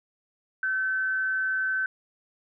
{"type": "tone with frequency modulation", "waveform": "sine", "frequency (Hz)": 1531, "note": "G6", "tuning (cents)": -41, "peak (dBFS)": -24, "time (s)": [0.63, 1.86], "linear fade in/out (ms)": 2, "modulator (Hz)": 188, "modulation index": 0.25, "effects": []}